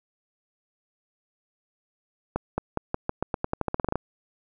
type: accelerating click train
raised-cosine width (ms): 1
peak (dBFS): -11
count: 17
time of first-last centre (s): 2.36-3.956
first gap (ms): 220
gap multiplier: 0.88
effects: none